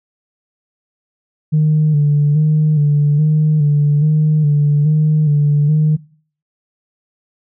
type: tone with vibrato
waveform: sine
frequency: 150 Hz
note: D3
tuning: 37 cents sharp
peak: -8 dBFS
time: 1.52-5.97 s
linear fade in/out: 20 ms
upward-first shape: square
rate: 1.2 Hz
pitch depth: 42 cents each way
effects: noise-tail reverb RT60 0.5 s tail -22 dB re dry + tanh soft clip ceiling -6 dBFS